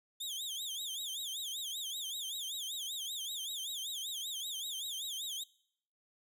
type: tone with vibrato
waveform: sawtooth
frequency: 3447 Hz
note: A7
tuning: 36 cents flat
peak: -35 dBFS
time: 0.2-5.44 s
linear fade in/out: 10 ms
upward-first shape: sine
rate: 5.2 Hz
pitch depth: 190 cents each way
effects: noise-tail reverb RT60 0.7 s tail -23 dB re dry